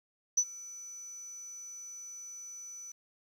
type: tone with ADSR envelope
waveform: sine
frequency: 5970 Hz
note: F#8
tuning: 15 cents sharp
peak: -20 dBFS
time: 0.37-2.92 s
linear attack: 10 ms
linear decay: 59 ms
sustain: -23 dB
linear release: 5 ms
effects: tanh soft clip ceiling -19 dBFS + 10-bit